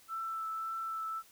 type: tone with vibrato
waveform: sine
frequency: 1325 Hz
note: E6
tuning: 9 cents sharp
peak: -35 dBFS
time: 0.08-1.23 s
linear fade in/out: 50 ms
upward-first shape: triangle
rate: 1.8 Hz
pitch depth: 15 cents each way
effects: white hiss -61 dBFS RMS until 1.31 s